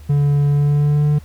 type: tone with pitch glide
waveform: triangle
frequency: 143.9 to 148.37 Hz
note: D3 to D3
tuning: -35 to +18 cents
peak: -10 dBFS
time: 0.09-1.19 s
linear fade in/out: 10 ms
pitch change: +53 cents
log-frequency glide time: 0.48-1.08 s
effects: added 75 Hz sine -36 dBFS peak until 1.24 s + pink hiss -50 dBFS RMS until 1.24 s